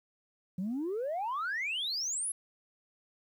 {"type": "exponential sweep", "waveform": "sine", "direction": "up", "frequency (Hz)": [174.61, 11175], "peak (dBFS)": -30, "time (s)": [0.58, 2.32], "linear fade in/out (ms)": 5, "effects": ["tanh soft clip ceiling -29 dBFS", "11-bit"]}